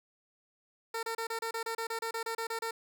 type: tone bursts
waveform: 15% pulse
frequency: 454.5 Hz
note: A#4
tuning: 44 cents flat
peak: -27 dBFS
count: 15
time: 0.94-2.71 s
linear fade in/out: 5 ms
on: 90 ms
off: 30 ms
effects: none